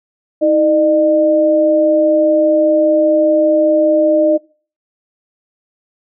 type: tone pair together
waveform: sine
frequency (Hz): 319 / 606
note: D#4 / D#5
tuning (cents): +43 / -46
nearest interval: major seventh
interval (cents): 1111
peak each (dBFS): -14 / -10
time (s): 0.41-4.38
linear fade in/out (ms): 20
effects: noise-tail reverb RT60 0.4 s tail -22 dB re dry